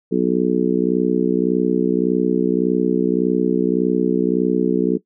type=harmonic tone; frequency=61.74 Hz; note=B1; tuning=in tune; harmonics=3 / 4 / 5 / 6 / 7; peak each=-21 / -21 / -21 / -21 / -21 dBFS; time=0.11-4.98 s; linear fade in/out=20 ms; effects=noise-tail reverb RT60 0.1 s tail -18 dB re dry